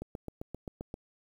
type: click train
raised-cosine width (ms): 2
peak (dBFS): -25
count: 8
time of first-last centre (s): 0.02-0.941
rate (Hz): 7.6
effects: 9-bit